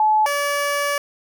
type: tone pair in turn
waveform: sine / 15% pulse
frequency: 860 / 574 Hz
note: A5 / D5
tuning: -40 / -40 cents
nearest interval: perfect fifth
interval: 700 cents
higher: first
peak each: -13 dBFS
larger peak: neither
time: 0-0.26 / 0.26-0.98 s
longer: second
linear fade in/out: 2 ms
effects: none